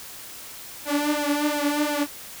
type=tone with flanger; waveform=sawtooth; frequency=293.7 Hz; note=D4; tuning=in tune; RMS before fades=-24 dBFS; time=0.85-2.07 s; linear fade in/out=50 ms; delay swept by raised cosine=1.2 to 4.7 ms; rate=2.8 Hz; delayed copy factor=+0.85; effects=white hiss -40 dBFS RMS until 2.4 s